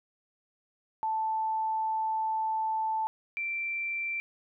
sine tone pair in turn, 880 / 2349 Hz, A5 / D7, 0 / 0 cents, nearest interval octave + perfect fourth, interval 1700 cents, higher second, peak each -27 / -30 dBFS, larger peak first, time 1.03-3.07 / 3.37-4.2 s, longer first, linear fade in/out 0 ms, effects none

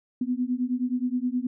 sine beating tone pair, 244.8 / 254.3 Hz, B3 / C4, -15 / -49 cents, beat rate 9.5 Hz, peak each -27 dBFS, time 0.21-1.47 s, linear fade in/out 5 ms, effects none

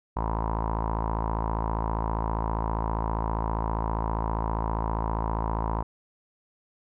sawtooth tone with low-pass filter, 55 Hz, A1, in tune, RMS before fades -28 dBFS, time 0.16-5.83 s, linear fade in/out 10 ms, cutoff 970 Hz, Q 7.8, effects none

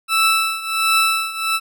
20% pulse tone with tremolo, 1318 Hz, E6, 1 cent flat, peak -7 dBFS, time 0.08-1.6 s, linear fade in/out 50 ms, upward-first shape triangle, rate 1.4 Hz, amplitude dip 85%, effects none

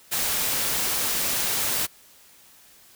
white noise, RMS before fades -25 dBFS, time 0.11-1.87 s, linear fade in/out 20 ms, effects white hiss -53 dBFS RMS until 2.95 s

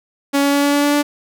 sawtooth tone with pitch steps, 280.4 / 282.2 / 284 / 285.8 / 287.6 / 289.5 / 291.3 Hz, C#4 / C#4 / C#4 / D4 / D4 / D4 / D4, +20 / +31 / +42 / -47 / -36 / -25 / -14 cents, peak -9 dBFS, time 0.33-1.03 s, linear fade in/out 20 ms, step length 100 ms, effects none

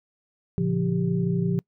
sine tone cluster, 115.7 / 141.7 / 173.6 / 393.6 Hz, A#2 / C#3 / F3 / G4, -13 / +38 / -10 / +7 cents, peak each -30 / -28 / -23 / -31 dBFS, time 0.58-1.59 s, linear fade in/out 0 ms, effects noise-tail reverb RT60 0.1 s tail -25 dB re dry

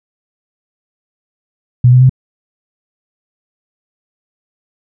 sine tone with pitch steps, 123.47 / 126.5 / 129.61 Hz, B2 / B2 / C3, 0 / +42 / -16 cents, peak -3 dBFS, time 1.84-2.095 s, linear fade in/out 5 ms, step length 85 ms, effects none

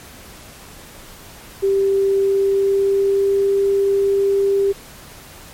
sine tone with pitch glide, 392 to 395.6 Hz, G4 to G4, 0 to +16 cents, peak -13 dBFS, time 1.62-4.73 s, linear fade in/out 20 ms, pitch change +16 cents, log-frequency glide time 2.15-3.49 s, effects pink hiss -40 dBFS RMS until 5.53 s + MP3 64 kbps

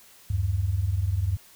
sine tone pair together, 77.86 / 98.1 Hz, D#2 / G2, +2 / +2 cents, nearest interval major third, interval 400 cents, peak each -27 / -24 dBFS, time 0.3-1.37 s, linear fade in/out 5 ms, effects white hiss -53 dBFS RMS until 1.55 s

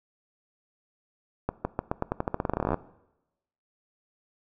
accelerating click train, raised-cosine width 1 ms, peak -12 dBFS, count 23, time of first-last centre 1.49-2.743 s, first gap 160 ms, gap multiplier 0.88, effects noise-tail reverb RT60 0.9 s tail -19 dB re dry

